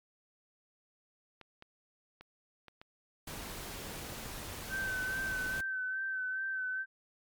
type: clicks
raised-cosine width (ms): 0.3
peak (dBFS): -34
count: 7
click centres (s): 1.413 / 1.624 / 2.21 / 2.683 / 2.815 / 3.793 / 4.099
type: noise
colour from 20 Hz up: pink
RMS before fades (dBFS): -43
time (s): 3.27-5.61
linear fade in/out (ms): 5
type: tone with vibrato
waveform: sine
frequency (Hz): 1536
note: G6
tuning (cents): -36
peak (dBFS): -33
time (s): 4.69-6.86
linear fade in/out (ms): 50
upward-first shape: sine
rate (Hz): 2.4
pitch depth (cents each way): 31
effects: MP3 96 kbps